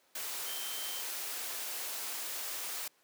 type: tone in noise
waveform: sine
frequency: 3119 Hz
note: G7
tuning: 9 cents flat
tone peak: -44 dBFS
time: 0.46-1.01 s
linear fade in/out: 5 ms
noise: white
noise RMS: -39 dBFS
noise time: 0.15-2.88 s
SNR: -8 dB
effects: pink hiss -68 dBFS RMS until 3.03 s + high-pass 400 Hz 12 dB/octave